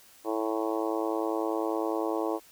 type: harmonic tone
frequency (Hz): 110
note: A2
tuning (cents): 0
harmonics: 3 / 4 / 5 / 6 / 7 / 8 / 9 / 10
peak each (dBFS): -31 / -33 / -35 / -37 / -38 / -39 / -40 / -41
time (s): 0.24-2.4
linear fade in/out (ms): 50
effects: white hiss -56 dBFS RMS until 2.51 s